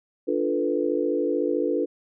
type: chord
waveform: sine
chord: B half-diminished seventh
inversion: first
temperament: equal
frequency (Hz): 293.7 / 349.2 / 440 / 493.9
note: D4 / F4 / A4 / B4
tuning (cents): 0 / 0 / 0 / 0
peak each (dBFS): -27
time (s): 0.27-1.86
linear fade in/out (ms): 20
effects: none